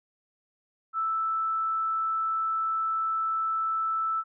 sine tone, 1318.5 Hz, E6, in tune, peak -25 dBFS, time 0.93-4.24 s, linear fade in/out 50 ms, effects none

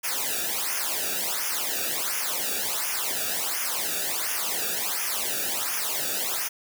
white noise with flanger, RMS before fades -28 dBFS, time 0.03-6.49 s, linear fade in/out 20 ms, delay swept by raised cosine 0.24 to 0.98 ms, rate 1.4 Hz, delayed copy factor -0.95, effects none

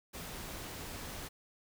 pink noise, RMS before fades -44 dBFS, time 0.13-1.29 s, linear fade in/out 20 ms, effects none

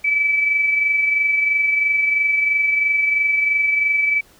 sine tone pair together, 2303 / 2326 Hz, D7 / D7, -34 / -17 cents, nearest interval unison, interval 17 cents, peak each -15 / -27 dBFS, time 0.04-4.21 s, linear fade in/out 10 ms, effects pink hiss -51 dBFS RMS until 4.39 s

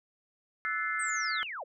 sine chord, F# half-diminished seventh, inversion third, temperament equal with one note detuned, 1318.5 / 1480 / 1741.8 / 2093 Hz, E6 / F#6 / A6 / C7, 0 / 0 / -18 / 0 cents, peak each -35 / -37 / -35 / -34 dBFS, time 0.65-1.43 s, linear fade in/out 0 ms
sine linear sweep, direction down, 8540 to 438.6 Hz, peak -36 dBFS, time 0.99-1.64 s, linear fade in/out 10 ms
effects none

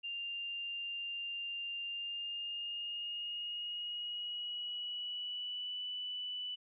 sine tone with pitch glide, 2794 to 2977 Hz, F7 to F#7, 0 to +10 cents, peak -38 dBFS, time 0.03-6.56 s, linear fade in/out 20 ms, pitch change +110 cents, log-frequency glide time 1.85-5.84 s, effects none

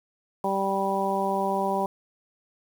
harmonic tone, 195.2 Hz, G3, 7 cents flat, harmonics 1 / 2 / 3 / 4 / 5, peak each -31 / -30 / -30 / -28 / -29 dBFS, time 0.44-1.86 s, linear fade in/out 2 ms, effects 8-bit

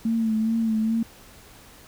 sine tone with vibrato, 223.2 Hz, A3, 25 cents sharp, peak -20 dBFS, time 0.05-1.03 s, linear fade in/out 5 ms, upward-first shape sine, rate 2.4 Hz, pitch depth 40 cents each way, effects pink hiss -49 dBFS RMS until 1.87 s

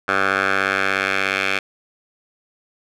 10% pulse tone with band-pass filter sweep, 96.9 Hz, G2, 20 cents flat, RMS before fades -20 dBFS, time 0.08-1.59 s, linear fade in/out 5 ms, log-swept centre 1400 to 2300 Hz, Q 2.1, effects none

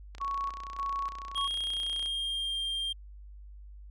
click train, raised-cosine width 0.2 ms, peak -29 dBFS, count 60, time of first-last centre 0.15-2.059 s, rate 30.9 Hz
sine tone with tremolo, 1112 Hz, C#6, 5 cents sharp, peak -30 dBFS, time 0.2-1.48 s, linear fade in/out 20 ms, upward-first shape square, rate 1.7 Hz, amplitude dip 65%
triangle tone with pitch glide, 3254 to 3194 Hz, G#7 to G7, -36 to +32 cents, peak -29 dBFS, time 1.35-2.93 s, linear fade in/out 10 ms, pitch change -32 cents, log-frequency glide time 1.56-2.6 s
effects added 50 Hz sine -45 dBFS peak until 3.9 s

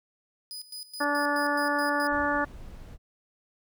sawtooth tone with tremolo, 4978 Hz, D#8, in tune, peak -34 dBFS, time 0.51-2.07 s, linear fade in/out 0 ms, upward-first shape square, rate 4.7 Hz, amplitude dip 80%
harmonic tone, 289.9 Hz, D4, 22 cents flat, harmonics 1 / 2 / 3 / 4 / 5 / 6, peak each -31 / -31 / -31 / -31 / -31 / -31 dBFS, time 1-2.45 s, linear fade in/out 10 ms
brown noise, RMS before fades -43 dBFS, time 2.09-2.98 s, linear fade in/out 50 ms
effects none

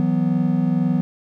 triangle chord, E suspended second, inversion none, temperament equal with one note detuned, 163.01 / 185 / 246.9 Hz, E3 / F#3 / B3, -19 / 0 / 0 cents, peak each -19 dBFS, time 0-1.01 s, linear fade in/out 0 ms, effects none

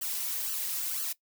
blue noise with flanger, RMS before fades -33 dBFS, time 0.01-1.13 s, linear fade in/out 10 ms, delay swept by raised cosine 0.66 to 3.16 ms, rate 2 Hz, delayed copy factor +0.9, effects noise-tail reverb RT60 0.1 s tail -19 dB re dry

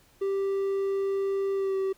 triangle tone with pitch glide, 392 to 385 Hz, G4 to G4, 0 to -31 cents, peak -23 dBFS, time 0.21-1.93 s, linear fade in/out 10 ms, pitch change -31 cents, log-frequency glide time 1.54-1.76 s, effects pink hiss -61 dBFS RMS until 1.97 s

